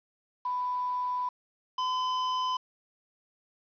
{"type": "tone pair in turn", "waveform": ["sine", "square"], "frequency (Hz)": [994, 1016.1], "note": ["B5", "B5"], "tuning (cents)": [11, 49], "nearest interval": "unison", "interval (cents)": 38, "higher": "second", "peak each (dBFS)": -28, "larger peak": "neither", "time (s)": [[0.45, 1.29], [1.78, 2.57]], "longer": "first", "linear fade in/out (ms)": 5, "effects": ["resampled to 11025 Hz", "9-bit"]}